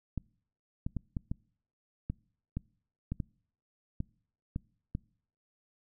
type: clicks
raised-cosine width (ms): 5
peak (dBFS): -21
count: 12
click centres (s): 0.177 / 0.865 / 0.967 / 1.168 / 1.315 / 2.1 / 2.57 / 3.12 / 3.202 / 4.004 / 4.561 / 4.951
effects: noise-tail reverb RT60 0.6 s tail -26 dB re dry